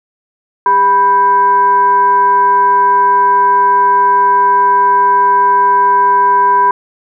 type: tone with frequency modulation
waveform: sine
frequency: 987.8 Hz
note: B5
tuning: in tune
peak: -6 dBFS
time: 0.66-6.71 s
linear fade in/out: 2 ms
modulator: 586 Hz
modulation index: 0.41
effects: none